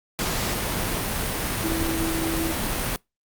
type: tone in noise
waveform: sine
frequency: 326.8 Hz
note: E4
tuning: 15 cents flat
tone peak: -25 dBFS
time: 1.64-2.52 s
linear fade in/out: 0 ms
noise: pink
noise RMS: -26 dBFS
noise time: 0.19-2.96 s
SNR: -2 dB
effects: noise-tail reverb RT60 0.2 s tail -25 dB re dry + Opus 48 kbps